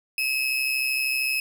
35% pulse tone with amplitude modulation, 2573 Hz, E7, 43 cents flat, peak -19 dBFS, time 0.18-1.4 s, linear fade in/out 2 ms, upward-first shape sine, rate 133 Hz, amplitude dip 50%, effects none

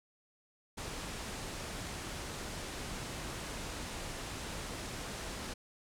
pink low-pass noise, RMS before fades -42 dBFS, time 0.77-5.54 s, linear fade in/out 10 ms, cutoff 10000 Hz, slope 24 dB/octave, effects none

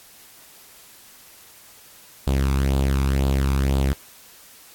sawtooth tone with flanger, 67.7 Hz, C#2, 40 cents flat, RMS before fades -20 dBFS, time 2.27-3.93 s, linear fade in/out 0 ms, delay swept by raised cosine 0.25 to 0.84 ms, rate 2 Hz, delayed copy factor +0.6, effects white hiss -48 dBFS RMS until 4.74 s + AAC 64 kbps

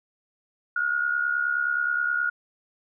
sine tone with amplitude modulation, 1435 Hz, F6, 47 cents sharp, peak -19 dBFS, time 0.76-2.3 s, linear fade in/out 5 ms, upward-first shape sine, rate 69.5 Hz, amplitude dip 70%, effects none

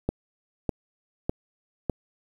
click train, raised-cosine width 2 ms, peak -11 dBFS, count 4, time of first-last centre 0.09-1.897 s, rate 1.66 Hz, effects 8-bit

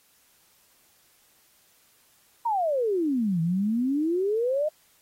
sine exponential two-way sweep, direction down then up, 965 to 160 to 629 Hz, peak -22 dBFS, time 2.45-4.69 s, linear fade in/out 10 ms, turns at 3.41 s, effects white hiss -62 dBFS RMS until 5.01 s + AAC 48 kbps

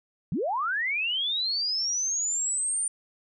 sine linear sweep, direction up, 125.8 to 9130 Hz, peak -25 dBFS, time 0.32-2.88 s, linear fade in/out 2 ms, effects none

